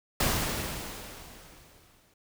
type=noise with exponential decay; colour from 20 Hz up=pink; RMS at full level=-25 dBFS; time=0.2-2.14 s; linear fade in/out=5 ms; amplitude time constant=420 ms; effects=none